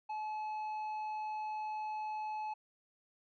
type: tone with tanh clipping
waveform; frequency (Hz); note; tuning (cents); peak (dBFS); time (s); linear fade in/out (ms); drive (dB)
sine; 858; A5; -44; -38; 0.09-2.54; 10; 6
effects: none